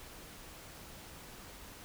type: silence
effects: pink hiss -51 dBFS RMS until 1.84 s